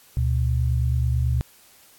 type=tone pair together; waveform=sine; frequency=72.1 / 121.26 Hz; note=D2 / B2; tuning=-31 / -31 cents; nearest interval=major sixth; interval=900 cents; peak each=-21 / -22 dBFS; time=0.17-1.41 s; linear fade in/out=0 ms; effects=white hiss -53 dBFS RMS until 1.98 s + AAC 64 kbps